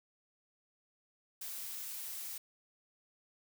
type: noise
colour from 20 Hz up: blue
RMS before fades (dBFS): -43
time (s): 1.41-2.38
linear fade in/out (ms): 5
effects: none